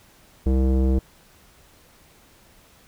square tone with low-pass filter, 65.4 Hz, C2, in tune, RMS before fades -19 dBFS, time 0.46-0.99 s, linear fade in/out 5 ms, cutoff 410 Hz, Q 1.7, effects pink hiss -54 dBFS RMS until 2.87 s

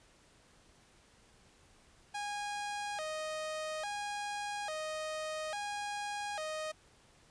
sawtooth tone with vibrato, 715 Hz, F5, 41 cents sharp, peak -33 dBFS, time 2.14-6.72 s, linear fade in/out 10 ms, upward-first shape square, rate 0.59 Hz, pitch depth 240 cents each way, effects pink hiss -64 dBFS RMS until 7.3 s + resampled to 22050 Hz

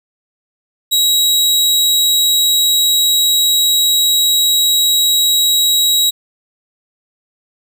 sawtooth tone, 3845 Hz, B7, 47 cents flat, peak -7 dBFS, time 0.91-6.11 s, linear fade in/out 20 ms, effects none

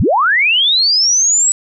sine linear sweep, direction up, 50.4 to 7880 Hz, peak -9 dBFS, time 0-1.52 s, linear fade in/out 0 ms, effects none

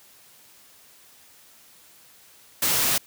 white noise, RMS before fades -22 dBFS, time 2.62-2.98 s, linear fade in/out 5 ms, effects white hiss -53 dBFS RMS until 3.06 s + high-pass 60 Hz 12 dB/octave

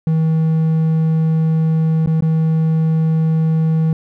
triangle tone with dropouts, 160 Hz, D#3, 49 cents sharp, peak -10 dBFS, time 0.07-3.93 s, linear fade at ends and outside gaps 2 ms, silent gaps 2.061-2.073 / 2.207-2.223 s, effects none

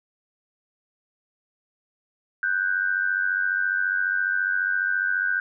sine tone pair together, 1480 / 1574.6 Hz, F#6 / G6, 0 / +7 cents, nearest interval minor second, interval 107 cents, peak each -24 dBFS, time 2.43-5.4 s, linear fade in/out 2 ms, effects none

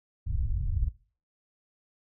pink low-pass noise, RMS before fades -28 dBFS, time 0.26-0.89 s, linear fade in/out 10 ms, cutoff 100 Hz, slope 24 dB/octave, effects noise-tail reverb RT60 0.4 s tail -20 dB re dry

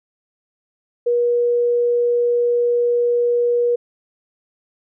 sine tone, 480 Hz, B4, 49 cents flat, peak -14 dBFS, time 1.06-3.76 s, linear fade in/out 10 ms, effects none

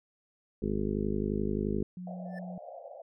harmonic tone, 51.5 Hz, G#1, 14 cents flat, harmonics 1 / 2 / 3 / 4 / 5 / 6 / 7 / 8 / 9, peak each -37 / -40 / -39 / -33 / -38 / -43 / -36 / -36 / -44 dBFS, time 0.62-1.83 s, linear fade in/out 5 ms
sine tone, 180.5 Hz, F#3, 43 cents flat, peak -38 dBFS, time 1.97-2.58 s, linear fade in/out 2 ms
white band-pass noise, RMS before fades -46 dBFS, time 2.07-3.02 s, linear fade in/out 5 ms, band 520 to 750 Hz, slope 96 dB/octave
triangle tone with exponential growth, 1760 Hz, A6, in tune, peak -40 dBFS, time 2.25-2.39 s, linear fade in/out 5 ms, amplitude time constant 29 ms
effects none

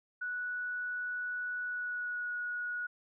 sine tone with pitch glide, 1474 to 1457.1 Hz, F#6 to F#6, -7 to -27 cents, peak -34 dBFS, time 0.21-2.87 s, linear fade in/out 10 ms, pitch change -20 cents, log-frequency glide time 1.64-2.35 s, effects none

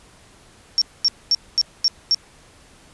sine tone bursts, 5490 Hz, F8, 31 cents flat, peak -13 dBFS, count 6, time 0.78-2.146 s, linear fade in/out 0 ms, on 36 ms, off 230 ms, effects pink hiss -50 dBFS RMS until 2.93 s + resampled to 24000 Hz

